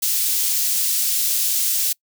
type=high-pass noise; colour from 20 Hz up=white; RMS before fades=-20 dBFS; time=0.02-1.93 s; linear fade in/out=10 ms; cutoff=4300 Hz; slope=12 dB/octave; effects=noise-tail reverb RT60 0.1 s tail -26 dB re dry